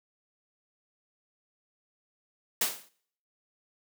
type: noise with exponential decay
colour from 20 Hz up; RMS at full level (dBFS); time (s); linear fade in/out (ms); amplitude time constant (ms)
white; -23; 2.61-2.89; 5; 59
effects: noise-tail reverb RT60 0.6 s tail -22 dB re dry + high-pass 200 Hz 12 dB/octave